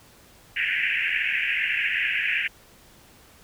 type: band-pass noise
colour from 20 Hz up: white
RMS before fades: -25 dBFS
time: 0.56-2.48 s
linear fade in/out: 10 ms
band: 1600 to 2800 Hz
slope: 96 dB/octave
effects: pink hiss -53 dBFS RMS until 3.43 s